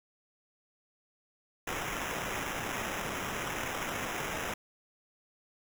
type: noise with sample-and-hold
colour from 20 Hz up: white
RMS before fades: -36 dBFS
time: 1.67-4.54 s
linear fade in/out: 5 ms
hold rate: 4410 Hz
effects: none